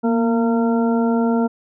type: harmonic tone with a mistuned harmonic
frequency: 228.9 Hz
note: A#3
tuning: 31 cents flat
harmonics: 1 / 2 / 3 / 4 / 6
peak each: -16 / -22 / -26 / -28 / -32 dBFS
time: 0.03-1.48 s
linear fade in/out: 20 ms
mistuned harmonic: 1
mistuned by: +40 cents
effects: none